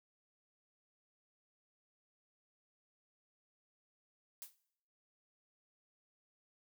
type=noise with exponential decay; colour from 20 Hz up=blue; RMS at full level=-44 dBFS; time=4.42-4.56 s; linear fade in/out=0 ms; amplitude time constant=30 ms; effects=noise-tail reverb RT60 0.7 s tail -19 dB re dry